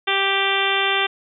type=harmonic tone; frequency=392 Hz; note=G4; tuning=in tune; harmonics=1 / 2 / 3 / 4 / 5 / 6 / 7 / 8 / 9; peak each=-26 / -26 / -26 / -26 / -26 / -26 / -26 / -26 / -26 dBFS; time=0.07-1.07 s; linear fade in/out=10 ms; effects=none